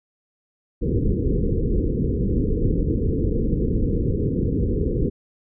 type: low-pass noise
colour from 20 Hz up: pink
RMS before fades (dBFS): -21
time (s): 0.81-5.1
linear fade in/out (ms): 20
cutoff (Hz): 490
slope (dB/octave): 96
effects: none